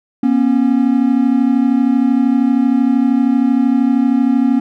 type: tone pair together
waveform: triangle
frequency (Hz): 240.2 / 273.1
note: B3 / C#4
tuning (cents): -48 / -26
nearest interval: major second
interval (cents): 222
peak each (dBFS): -11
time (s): 0.23-4.6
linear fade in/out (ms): 5
effects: none